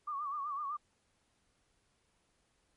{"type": "tone with vibrato", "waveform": "sine", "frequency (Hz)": 1155, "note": "D6", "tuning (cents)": -29, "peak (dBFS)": -35, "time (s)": [0.07, 0.77], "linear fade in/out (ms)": 10, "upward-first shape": "sine", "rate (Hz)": 7.9, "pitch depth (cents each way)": 93, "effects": ["pink hiss -75 dBFS RMS until 2.76 s", "MP3 48 kbps"]}